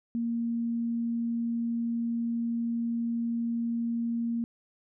sine tone, 233.1 Hz, A#3, in tune, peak -27 dBFS, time 0.15-4.44 s, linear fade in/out 0 ms, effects none

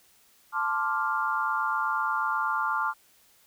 sine chord, D minor seventh, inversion second, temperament equal, 880 / 1046.5 / 1174.7 / 1396.9 Hz, A5 / C6 / D6 / F6, 0 / 0 / 0 / 0 cents, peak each -31 / -32 / -30 / -29 dBFS, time 0.52-2.94 s, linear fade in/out 50 ms, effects white hiss -61 dBFS RMS until 3.46 s

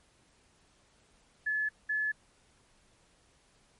sine tone pair in turn, 1719 / 1719 Hz, A6 / A6, -41 / -41 cents, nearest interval unison, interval 0 cents, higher neither, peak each -28 dBFS, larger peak neither, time 1.46-1.69 / 1.89-2.12 s, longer neither, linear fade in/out 10 ms, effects pink hiss -66 dBFS RMS until 3.79 s + MP3 48 kbps

